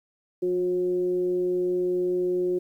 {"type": "tone with frequency modulation", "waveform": "sine", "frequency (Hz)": 360.3, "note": "F#4", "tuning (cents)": -46, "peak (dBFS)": -22, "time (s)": [0.42, 2.59], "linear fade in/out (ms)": 10, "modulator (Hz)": 182, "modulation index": 0.32, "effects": ["10-bit"]}